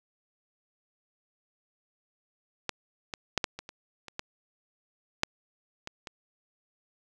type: clicks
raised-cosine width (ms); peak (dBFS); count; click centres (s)
0.2; -12 / -17 / -7 / -9 / -21 / -25 / -25 / -16 / -6 / -20 / -22; 11; 2.693 / 3.138 / 3.377 / 3.442 / 3.59 / 3.691 / 4.083 / 4.194 / 5.234 / 5.874 / 6.072
effects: none